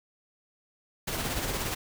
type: noise with tremolo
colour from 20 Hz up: pink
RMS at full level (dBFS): -30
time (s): 1.07-1.75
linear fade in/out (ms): 10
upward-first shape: sine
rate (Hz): 17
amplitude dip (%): 40
effects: none